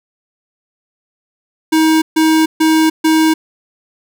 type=tone bursts; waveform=square; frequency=317.2 Hz; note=D#4; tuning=33 cents sharp; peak=-9 dBFS; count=4; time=1.72-3.34 s; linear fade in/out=10 ms; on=300 ms; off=140 ms; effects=none